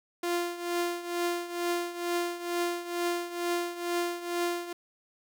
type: tone with tremolo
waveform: sawtooth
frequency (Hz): 347.7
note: F4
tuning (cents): -8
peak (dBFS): -22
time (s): 0.23-4.73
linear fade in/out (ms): 5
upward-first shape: triangle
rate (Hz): 2.2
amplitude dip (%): 80
effects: none